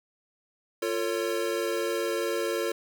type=chord; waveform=square; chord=F augmented; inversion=none; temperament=equal with one note detuned; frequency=349.2 / 451.6 / 554.4 Hz; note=F4 / A4 / C#5; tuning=0 / +45 / 0 cents; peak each=-32 / -31 / -33 dBFS; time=0.82-2.72 s; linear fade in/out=5 ms; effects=none